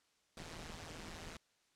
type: noise with amplitude modulation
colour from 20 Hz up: pink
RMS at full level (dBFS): -45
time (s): 0.37-1.37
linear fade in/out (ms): 2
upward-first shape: sine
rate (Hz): 163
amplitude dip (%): 85
effects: white hiss -75 dBFS RMS until 1.75 s + low-pass 7000 Hz 12 dB/octave